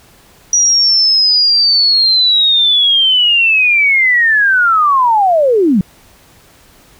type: linear sweep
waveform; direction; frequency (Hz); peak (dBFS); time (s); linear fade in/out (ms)
sine; down; 5820 to 170; -7; 0.53-5.81; 2
effects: pink hiss -45 dBFS RMS until 6.99 s